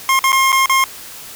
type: tone with dropouts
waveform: 25% pulse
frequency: 1067 Hz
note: C6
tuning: 34 cents sharp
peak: -7 dBFS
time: 0.09-0.84 s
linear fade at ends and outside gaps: 1 ms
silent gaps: 0.191-0.24 / 0.32-0.328 / 0.52-0.527 / 0.659-0.696 s
effects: white hiss -34 dBFS RMS until 1.35 s